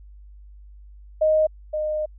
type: tone pair in turn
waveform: sine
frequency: 622.3 / 612.7 Hz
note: D#5 / D#5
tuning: 0 / -27 cents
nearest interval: unison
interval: 27 cents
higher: first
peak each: -15 / -22 dBFS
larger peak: first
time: 1.21-1.47 / 1.73-2.06 s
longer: second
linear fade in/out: 10 ms
effects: added 50 Hz sine -42 dBFS peak until 2.18 s